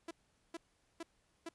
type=tone bursts; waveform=sawtooth; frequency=333.1 Hz; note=E4; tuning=18 cents sharp; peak=-38 dBFS; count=4; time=0.08-1.49 s; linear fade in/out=5 ms; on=30 ms; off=430 ms; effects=pink hiss -75 dBFS RMS until 1.54 s + resampled to 24000 Hz